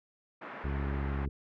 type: band-pass noise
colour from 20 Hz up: white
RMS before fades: -44 dBFS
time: 0.41-1.26 s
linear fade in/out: 10 ms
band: 170 to 1800 Hz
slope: 24 dB/octave
type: harmonic tone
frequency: 69.2 Hz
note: C#2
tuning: 2 cents flat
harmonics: 1 / 2 / 3 / 4 / 5 / 6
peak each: -32 / -38 / -42 / -44 / -46 / -48 dBFS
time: 0.64-1.29 s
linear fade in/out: 5 ms
effects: none